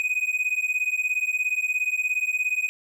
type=beating tone pair; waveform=triangle; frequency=2489 / 2506 Hz; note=D#7 / D#7; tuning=0 / +12 cents; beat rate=17 Hz; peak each=-24 dBFS; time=0-2.69 s; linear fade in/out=0 ms; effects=none